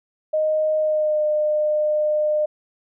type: tone with pitch glide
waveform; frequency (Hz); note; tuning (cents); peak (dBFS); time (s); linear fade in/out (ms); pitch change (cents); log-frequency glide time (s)
sine; 620 to 605.8; D#5 to D#5; -6 to -46; -17; 0.33-2.46; 10; -40; 0.78-1.25
effects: none